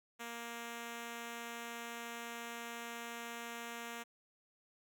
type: tone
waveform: 5% pulse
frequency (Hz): 234.2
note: A#3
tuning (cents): +8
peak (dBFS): -32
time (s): 0.19-4.04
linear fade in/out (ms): 20
effects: none